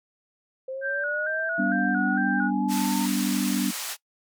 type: linear sweep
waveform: sine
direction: up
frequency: 520 to 917 Hz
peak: -30 dBFS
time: 0.68-3.06 s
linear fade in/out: 5 ms
type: tone with vibrato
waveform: sine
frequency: 1513 Hz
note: F#6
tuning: 38 cents sharp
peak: -26 dBFS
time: 0.81-2.51 s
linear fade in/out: 50 ms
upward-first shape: square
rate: 2.2 Hz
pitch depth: 67 cents each way
type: chord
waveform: sine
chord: G major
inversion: none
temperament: equal with one note detuned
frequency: 196 / 246.9 / 290.6 Hz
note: G3 / B3 / D4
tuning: 0 / 0 / -18 cents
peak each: -27 dBFS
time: 1.58-3.71 s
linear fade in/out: 10 ms
type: band-pass noise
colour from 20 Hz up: white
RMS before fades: -33 dBFS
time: 2.68-3.97 s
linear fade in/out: 50 ms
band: 770 to 11000 Hz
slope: 12 dB/octave
effects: noise-tail reverb RT60 0.1 s tail -20 dB re dry